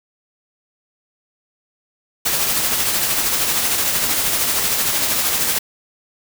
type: noise with tremolo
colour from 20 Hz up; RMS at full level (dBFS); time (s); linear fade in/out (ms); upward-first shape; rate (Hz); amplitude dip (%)
white; -17; 2.25-5.59; 10; triangle; 13; 40
effects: none